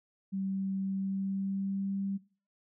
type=tone with pitch glide; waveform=sine; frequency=193.1 to 196.25 Hz; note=G3 to G3; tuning=-26 to +2 cents; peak=-31 dBFS; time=0.32-2.18 s; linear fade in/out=20 ms; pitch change=+28 cents; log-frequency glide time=0.88-1.99 s; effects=noise-tail reverb RT60 0.4 s tail -21 dB re dry